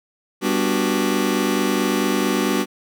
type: chord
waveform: sawtooth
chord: G major seventh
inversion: none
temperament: just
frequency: 196 / 245 / 294 / 367.5 Hz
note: G3 / B3 / D4 / F#4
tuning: 0 / -14 / +2 / -12 cents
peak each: -19 dBFS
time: 0.41-2.66 s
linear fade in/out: 50 ms
effects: none